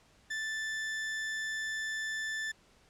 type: tone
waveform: 40% pulse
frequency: 1760 Hz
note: A6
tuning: in tune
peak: -33 dBFS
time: 0.3-2.52 s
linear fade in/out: 10 ms
effects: pink hiss -64 dBFS RMS until 2.89 s + low-pass 8000 Hz 12 dB/octave